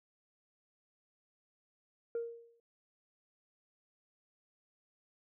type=tone with exponential decay; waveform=sine; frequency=466.2 Hz; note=A#4; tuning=in tune; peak=-30 dBFS; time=2.15-2.6 s; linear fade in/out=2 ms; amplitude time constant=96 ms; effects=tanh soft clip ceiling -31 dBFS